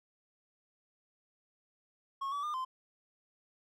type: tone with pitch steps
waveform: triangle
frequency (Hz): 1092 / 1145 / 1207 / 1036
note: C#6 / D6 / D6 / C6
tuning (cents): -26 / -44 / +47 / -17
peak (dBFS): -32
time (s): 2.21-2.65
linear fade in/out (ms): 10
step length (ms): 110
effects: none